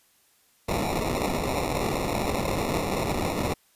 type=noise with sample-and-hold; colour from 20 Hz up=violet; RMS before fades=-27 dBFS; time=0.68-3.54 s; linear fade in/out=10 ms; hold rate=1575 Hz; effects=white hiss -63 dBFS RMS until 3.75 s + resampled to 32000 Hz